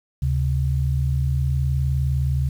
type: tone pair together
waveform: sine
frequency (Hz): 73.5 / 133.02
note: D2 / C3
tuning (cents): +2 / +29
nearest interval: minor seventh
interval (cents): 1027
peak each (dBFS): -21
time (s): 0.22-2.49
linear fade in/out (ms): 5
effects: 8-bit